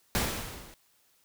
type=noise with level ramp; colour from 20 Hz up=pink; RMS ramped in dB=-26 to -52 dBFS; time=0.15-0.74 s; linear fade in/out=0 ms; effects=white hiss -67 dBFS RMS until 1.24 s